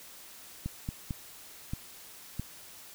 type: clicks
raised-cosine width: 5 ms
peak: -21 dBFS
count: 5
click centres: 0.66 / 0.889 / 1.108 / 1.735 / 2.396 s
effects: white hiss -50 dBFS RMS until 2.94 s